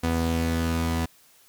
sawtooth tone pair together, 82.39 / 246.9 Hz, E2 / B3, 0 / 0 cents, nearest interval octave + perfect fifth, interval 1900 cents, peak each -21 / -24 dBFS, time 0.03-1.06 s, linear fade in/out 10 ms, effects white hiss -57 dBFS RMS until 1.48 s

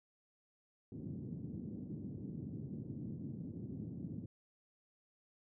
pink band-pass noise, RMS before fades -45 dBFS, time 0.92-4.26 s, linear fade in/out 2 ms, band 110 to 290 Hz, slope 24 dB/octave, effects none

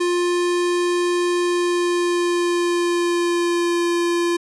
square tone with pitch glide, 351.9 to 344.7 Hz, F4 to F4, +13 to -23 cents, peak -18 dBFS, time 0-4.37 s, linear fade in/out 10 ms, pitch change -36 cents, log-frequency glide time 1.4-3.85 s, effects resampled to 24000 Hz

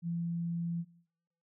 sine tone, 169.7 Hz, F3, 49 cents flat, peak -32 dBFS, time 0.02-0.85 s, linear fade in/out 50 ms, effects noise-tail reverb RT60 0.7 s tail -20 dB re dry

